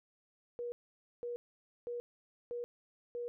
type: tone bursts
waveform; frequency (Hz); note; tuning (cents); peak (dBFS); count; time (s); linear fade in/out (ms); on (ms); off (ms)
sine; 480; B4; -49; -37; 5; 0.59-3.28; 0; 130; 510
effects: none